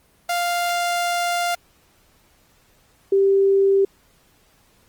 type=tone pair in turn; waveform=sawtooth / sine; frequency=698.5 / 392 Hz; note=F5 / G4; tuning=0 / 0 cents; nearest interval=minor seventh; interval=1000 cents; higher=first; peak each=-16 / -13 dBFS; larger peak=second; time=0.29-1.55 / 3.12-3.85 s; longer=first; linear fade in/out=5 ms; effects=pink hiss -58 dBFS RMS until 4.88 s + Opus 24 kbps